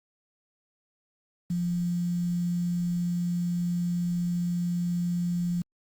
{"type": "tone with quantisation", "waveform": "sine", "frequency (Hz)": 174.61, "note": "F3", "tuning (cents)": 0, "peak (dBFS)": -25, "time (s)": [1.5, 5.62], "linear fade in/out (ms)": 5, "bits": 8, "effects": ["Opus 48 kbps"]}